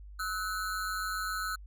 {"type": "ring-modulated tone", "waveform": "square", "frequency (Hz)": 1390, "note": "F6", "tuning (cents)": -9, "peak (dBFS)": -30, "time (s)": [0.19, 1.56], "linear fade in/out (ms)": 10, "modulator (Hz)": 96.4, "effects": ["added 50 Hz sine -45 dBFS peak until 1.66 s"]}